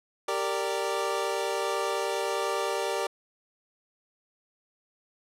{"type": "chord", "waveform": "25% pulse", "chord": "G minor", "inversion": "none", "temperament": "equal with one note detuned", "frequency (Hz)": [392, 461.9, 587.3], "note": ["G4", "Bb4", "D5"], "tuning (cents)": [0, -16, 0], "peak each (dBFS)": -28, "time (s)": [0.28, 3.07], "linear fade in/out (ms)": 5, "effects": ["low-pass 11000 Hz 12 dB/octave"]}